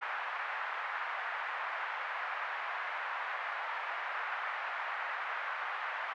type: band-pass noise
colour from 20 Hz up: white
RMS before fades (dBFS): -38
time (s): 0.01-6.14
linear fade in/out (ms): 20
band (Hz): 760 to 1900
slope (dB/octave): 24
effects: none